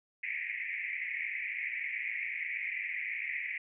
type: band-pass noise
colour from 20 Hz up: white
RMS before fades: -37 dBFS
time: 0.23-3.58 s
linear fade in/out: 5 ms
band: 1900 to 2400 Hz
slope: 96 dB/octave
effects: none